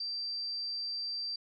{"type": "tone", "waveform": "sine", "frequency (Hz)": 4691, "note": "D8", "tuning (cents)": -3, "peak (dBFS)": -34, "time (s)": [0, 1.36], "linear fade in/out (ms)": 5, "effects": []}